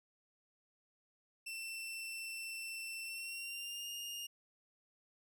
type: tone with pitch glide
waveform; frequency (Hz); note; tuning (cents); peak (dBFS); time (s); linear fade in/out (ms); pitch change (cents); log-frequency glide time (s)
sawtooth; 2684 to 2832; E7 to F7; +31 to +23; -39; 1.46-4.27; 10; +92; 3.03-3.88
effects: none